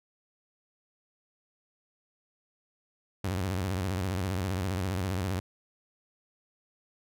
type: tone with vibrato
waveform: sawtooth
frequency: 93.5 Hz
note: F#2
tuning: 19 cents sharp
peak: -25 dBFS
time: 3.24-5.4 s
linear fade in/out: 5 ms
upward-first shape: square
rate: 15 Hz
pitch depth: 110 cents each way
effects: none